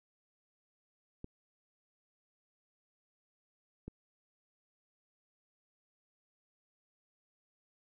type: clicks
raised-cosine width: 3 ms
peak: -30 dBFS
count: 2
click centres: 1.244 / 3.88 s
effects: none